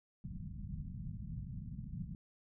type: low-pass noise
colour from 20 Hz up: white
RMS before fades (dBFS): -44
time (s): 0.24-2.15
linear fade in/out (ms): 2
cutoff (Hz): 200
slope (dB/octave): 48
effects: none